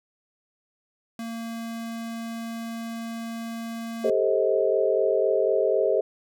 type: tone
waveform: square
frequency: 229.1 Hz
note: A#3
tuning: 30 cents flat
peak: -32 dBFS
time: 1.19-4.1 s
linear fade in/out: 2 ms
type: chord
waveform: sine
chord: A half-diminished seventh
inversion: third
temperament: just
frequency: 396 / 440 / 528 / 633.6 Hz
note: G4 / A4 / C5 / Eb5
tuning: +18 / 0 / +16 / +31 cents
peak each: -25 dBFS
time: 4.04-6.01 s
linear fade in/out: 5 ms
effects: none